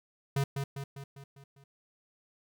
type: tone with echo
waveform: square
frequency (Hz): 138.59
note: C#3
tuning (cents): 0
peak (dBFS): -27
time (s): 0.36-0.44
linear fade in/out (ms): 5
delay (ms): 200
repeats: 6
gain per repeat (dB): -5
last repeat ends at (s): 1.64
effects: none